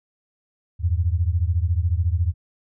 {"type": "beating tone pair", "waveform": "sine", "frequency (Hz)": [81.1, 95.1], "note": ["E2", "F#2"], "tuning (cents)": [-28, 48], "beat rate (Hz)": 14, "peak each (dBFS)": [-20, -22], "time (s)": [0.79, 2.34], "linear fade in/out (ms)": 50, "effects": []}